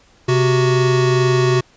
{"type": "tone pair together", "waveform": "square", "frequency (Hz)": [130.81, 370], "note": ["C3", "F#4"], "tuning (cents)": [0, 0], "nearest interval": "octave + tritone", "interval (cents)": 1800, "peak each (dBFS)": -16, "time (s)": [0.28, 1.61], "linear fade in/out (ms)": 10, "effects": ["pink hiss -52 dBFS RMS until 1.76 s", "resampled to 16000 Hz"]}